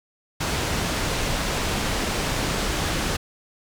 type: low-pass noise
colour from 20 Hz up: pink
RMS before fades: -25 dBFS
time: 0.4-3.17 s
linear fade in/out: 10 ms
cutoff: 7700 Hz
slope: 12 dB/octave
effects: none